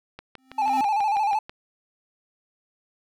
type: click train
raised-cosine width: 0.3 ms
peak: -22 dBFS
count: 9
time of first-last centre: 0.19-1.495 s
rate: 6.13 Hz
type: tone with exponential growth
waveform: square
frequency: 261.8 Hz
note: C4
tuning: 1 cent sharp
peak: -27 dBFS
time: 0.38-0.81 s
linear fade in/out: 2 ms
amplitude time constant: 93 ms
type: tone with vibrato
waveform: triangle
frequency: 834 Hz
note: G#5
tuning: 7 cents sharp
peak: -18 dBFS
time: 0.58-1.39 s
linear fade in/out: 5 ms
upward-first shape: square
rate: 13 Hz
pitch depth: 66 cents each way
effects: none